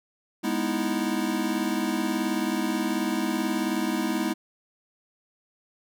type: chord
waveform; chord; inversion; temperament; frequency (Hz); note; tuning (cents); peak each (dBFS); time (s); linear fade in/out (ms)
square; E major seventh; first; equal; 207.7 / 246.9 / 311.1 / 329.6; G#3 / B3 / D#4 / E4; 0 / 0 / 0 / 0; -31; 0.43-4.34; 20
effects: none